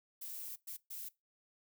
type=noise bursts at uneven times; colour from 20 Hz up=violet; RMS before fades=-45 dBFS; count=3; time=0.21-0.56 / 0.67-0.77 / 0.9-1.09 s; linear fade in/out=10 ms; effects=noise-tail reverb RT60 0.2 s tail -20 dB re dry